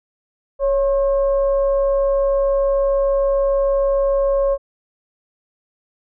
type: tone with frequency modulation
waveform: sine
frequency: 554.4 Hz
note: C#5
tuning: in tune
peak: -14 dBFS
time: 0.59-4.58 s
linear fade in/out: 50 ms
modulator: 521 Hz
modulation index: 0.38
effects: none